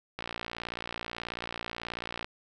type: click train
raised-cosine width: 0.3 ms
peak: -19 dBFS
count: 121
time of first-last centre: 0.19-2.245 s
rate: 58.4 Hz
effects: none